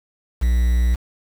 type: tone with quantisation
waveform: triangle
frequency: 59.9 Hz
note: A#1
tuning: 48 cents sharp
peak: -12 dBFS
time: 0.41-0.96 s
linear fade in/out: 20 ms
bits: 6
effects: none